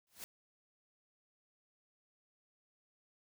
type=noise with exponential growth; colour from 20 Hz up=white; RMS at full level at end=-43 dBFS; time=0.07-0.24 s; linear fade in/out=0 ms; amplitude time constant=35 ms; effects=none